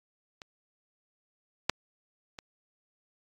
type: clicks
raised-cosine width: 0.2 ms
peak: -26 / -6 / -24 dBFS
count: 3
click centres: 0.418 / 1.696 / 2.388 s
effects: AAC 48 kbps